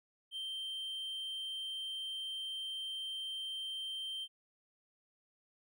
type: tone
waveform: triangle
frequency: 3136 Hz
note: G7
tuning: in tune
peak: -37 dBFS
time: 0.31-4.28 s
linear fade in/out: 50 ms
effects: none